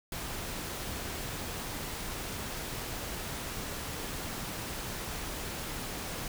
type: noise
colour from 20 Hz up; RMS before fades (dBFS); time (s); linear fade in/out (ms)
pink; -38; 0.12-6.28; 2
effects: none